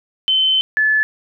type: tone pair in turn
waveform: sine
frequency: 3068 / 1729.8 Hz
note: G7 / A6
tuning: -38 / -30 cents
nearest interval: minor seventh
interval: 992 cents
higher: first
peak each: -12 dBFS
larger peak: neither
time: 0.28-0.61 / 0.77-1.03 s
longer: first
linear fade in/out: 0 ms
effects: none